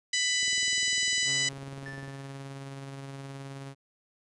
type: harmonic tone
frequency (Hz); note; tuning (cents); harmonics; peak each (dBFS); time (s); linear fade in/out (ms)
994; B5; +11; 2 / 3 / 4 / 5 / 6 / 7 / 8; -30 / -32 / -33 / -34 / -35 / -35 / -36; 0.13-1.49; 5
type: click train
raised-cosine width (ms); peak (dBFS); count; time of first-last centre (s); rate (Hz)
2; -35; 34; 0.43-2.08; 20
type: tone with tremolo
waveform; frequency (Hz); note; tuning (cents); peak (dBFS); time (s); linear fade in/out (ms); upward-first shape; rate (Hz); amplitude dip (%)
sawtooth; 137.1; C#3; -19; -34; 1.24-3.75; 50; triangle; 19; 30
type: tone with exponential decay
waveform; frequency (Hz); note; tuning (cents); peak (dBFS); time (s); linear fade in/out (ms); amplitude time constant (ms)
triangle; 1760; A6; 0; -37; 1.86-2.6; 0; 160
effects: resampled to 24000 Hz